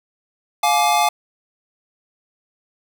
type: chord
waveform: square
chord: D diminished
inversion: first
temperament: just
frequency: 704.8 / 845.8 / 1174.7 Hz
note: F5 / Ab5 / D6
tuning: +16 / +31 / 0 cents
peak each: -19 / -18 / -23 dBFS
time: 0.63-1.09 s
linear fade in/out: 5 ms
effects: none